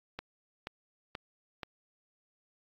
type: click train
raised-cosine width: 0.3 ms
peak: -22 dBFS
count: 4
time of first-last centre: 0.19-1.632 s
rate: 2.08 Hz
effects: AAC 48 kbps